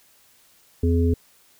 harmonic tone, 84.3 Hz, E2, 39 cents sharp, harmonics 1 / 3 / 5, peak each -18 / -23 / -25 dBFS, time 0.83-1.14 s, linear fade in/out 5 ms, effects white hiss -57 dBFS RMS until 1.59 s

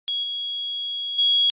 sine tone with level steps, 3322 Hz, G#7, in tune, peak -22 / -25 / -15 dBFS, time 0.08-1.5 s, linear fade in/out 0 ms, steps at 0.23 / 1.18 s, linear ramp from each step 10 ms, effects resampled to 8000 Hz

